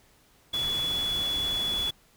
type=tone in noise; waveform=sine; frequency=3410 Hz; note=G#7; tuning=45 cents sharp; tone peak=-26 dBFS; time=0.53-1.91 s; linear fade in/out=10 ms; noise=pink; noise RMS=-38 dBFS; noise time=0.53-1.91 s; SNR=+9 dB; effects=pink hiss -61 dBFS RMS until 2.16 s